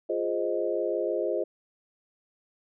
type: chord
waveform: sine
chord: F minor seventh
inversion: none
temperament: equal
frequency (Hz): 349.2 / 415.3 / 523.3 / 622.3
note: F4 / Ab4 / C5 / Eb5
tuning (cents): 0 / 0 / 0 / 0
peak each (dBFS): -31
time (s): 0.09-1.44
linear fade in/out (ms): 10
effects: none